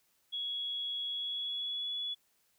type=tone with pitch glide; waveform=sine; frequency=3345 to 3402 Hz; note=G#7 to G#7; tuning=+12 to +41 cents; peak=-34 dBFS; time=0.32-2.15 s; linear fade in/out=20 ms; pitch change=+29 cents; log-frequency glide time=1.09-1.94 s; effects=white hiss -73 dBFS RMS until 2.58 s